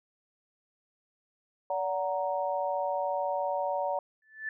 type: chord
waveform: sine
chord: D augmented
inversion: none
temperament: equal with one note detuned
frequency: 574.2 / 740 / 932.3 Hz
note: D5 / F#5 / A#5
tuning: -39 / 0 / 0 cents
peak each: -31 / -33 / -33 dBFS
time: 1.7-3.99 s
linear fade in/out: 2 ms
type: tone with exponential growth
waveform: sine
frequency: 1751 Hz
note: A6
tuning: 9 cents flat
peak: -29 dBFS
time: 4.22-4.49 s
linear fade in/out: 2 ms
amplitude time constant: 58 ms
effects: none